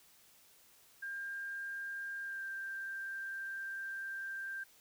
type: tone with pitch glide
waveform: sine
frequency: 1600 to 1578.9 Hz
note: G6 to G6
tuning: +35 to +12 cents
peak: -39 dBFS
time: 1.02-4.64 s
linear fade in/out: 10 ms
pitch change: -23 cents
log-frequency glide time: 2.23-2.43 s
effects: white hiss -64 dBFS RMS until 4.8 s